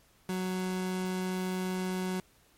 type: tone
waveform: 30% pulse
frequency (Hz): 185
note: F#3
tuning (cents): 0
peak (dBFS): -28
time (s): 0.29-2.2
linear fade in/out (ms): 2
effects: pink hiss -64 dBFS RMS until 2.57 s + MP3 64 kbps